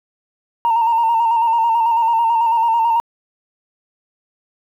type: tone with vibrato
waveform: sine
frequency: 919 Hz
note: A#5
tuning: 25 cents flat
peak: -11 dBFS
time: 0.65-3 s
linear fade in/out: 0 ms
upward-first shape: square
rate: 9.1 Hz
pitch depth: 36 cents each way
effects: tanh soft clip ceiling -9 dBFS + 8-bit